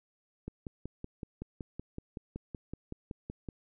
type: click train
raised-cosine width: 3 ms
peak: -26 dBFS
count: 17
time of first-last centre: 0.48-3.488 s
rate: 5.32 Hz
effects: none

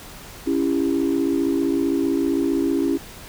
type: chord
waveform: sine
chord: C# diminished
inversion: none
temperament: just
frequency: 277.2 / 332.6 / 399.1 Hz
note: C#4 / E4 / G4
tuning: 0 / +16 / +31 cents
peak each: -20 / -21 / -25 dBFS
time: 0.46-2.98 s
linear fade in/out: 20 ms
effects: tanh soft clip ceiling -11 dBFS + pink hiss -40 dBFS RMS until 3.28 s

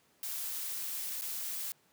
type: noise with dropouts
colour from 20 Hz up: blue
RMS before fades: -38 dBFS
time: 0.23-1.72 s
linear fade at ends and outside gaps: 1 ms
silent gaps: 1.212-1.219 s
effects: pink hiss -68 dBFS RMS until 1.92 s + high-pass 150 Hz 12 dB/octave

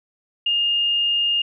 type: tone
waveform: sine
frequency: 2830 Hz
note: F7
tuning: 22 cents sharp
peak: -17 dBFS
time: 0.46-1.42 s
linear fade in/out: 5 ms
effects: none

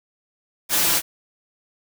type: noise with comb filter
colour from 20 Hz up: white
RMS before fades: -19 dBFS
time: 0.69-1.02 s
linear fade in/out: 50 ms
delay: 5.9 ms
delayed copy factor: +0.55
effects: none

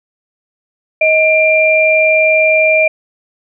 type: tone pair together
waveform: sine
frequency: 630 / 2379 Hz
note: D#5 / D7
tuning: +21 / +22 cents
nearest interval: octave + major seventh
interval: 2301 cents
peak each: -10 dBFS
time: 1.01-2.88 s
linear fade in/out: 5 ms
effects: none

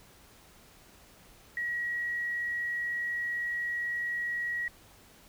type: tone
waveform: sine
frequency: 1911 Hz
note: A#6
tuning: 43 cents sharp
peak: -30 dBFS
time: 1.57-4.68 s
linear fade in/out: 2 ms
effects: pink hiss -57 dBFS RMS until 5.28 s

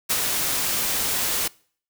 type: noise with ADSR envelope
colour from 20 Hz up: white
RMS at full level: -21 dBFS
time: 0.09-1.48 s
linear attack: 19 ms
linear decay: 61 ms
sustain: -3 dB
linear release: 7 ms
effects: noise-tail reverb RT60 0.5 s tail -24 dB re dry

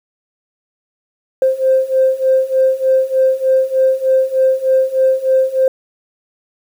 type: beating tone pair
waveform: sine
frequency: 523 / 526.3 Hz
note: C5 / C5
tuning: -1 / +10 cents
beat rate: 3.3 Hz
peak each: -14 / -12 dBFS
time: 1.42-5.68 s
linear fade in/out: 2 ms
effects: tanh soft clip ceiling -3 dBFS + 7-bit

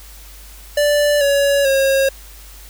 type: tone with pitch steps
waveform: square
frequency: 586 / 563.4 / 541.7 Hz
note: D5 / C#5 / C#5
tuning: -4 / +28 / -40 cents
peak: -13 dBFS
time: 0.77-2.09 s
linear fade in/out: 5 ms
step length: 440 ms
effects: added 50 Hz sine -38 dBFS peak until 2.69 s + white hiss -42 dBFS RMS until 2.69 s

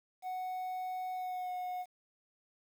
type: tone with pitch glide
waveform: triangle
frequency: 740 to 728.5 Hz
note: F#5 to F#5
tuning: 0 to -27 cents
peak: -34 dBFS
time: 0.22-1.86 s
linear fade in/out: 50 ms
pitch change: -27 cents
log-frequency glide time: 1.12-1.52 s
effects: 10-bit

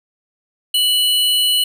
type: tone pair together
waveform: square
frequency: 2960 / 4162 Hz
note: F#7 / C8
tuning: 0 / -10 cents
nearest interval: tritone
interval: 590 cents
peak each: -14 / -23 dBFS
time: 0.74-1.64 s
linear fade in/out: 5 ms
effects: none

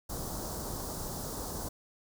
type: band-stop noise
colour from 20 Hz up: pink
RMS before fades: -38 dBFS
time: 0.09-1.69 s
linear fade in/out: 10 ms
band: 1200 to 4800 Hz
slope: 24 dB/octave
effects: none

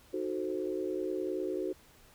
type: chord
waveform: sine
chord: D# diminished seventh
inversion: none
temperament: equal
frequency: 311.1 / 370 / 440 / 523.3 Hz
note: D#4 / F#4 / A4 / C5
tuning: 0 / 0 / 0 / 0 cents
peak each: -38 / -34 / -40 / -40 dBFS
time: 0.13-1.73 s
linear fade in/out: 10 ms
effects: pink hiss -60 dBFS RMS until 2.14 s

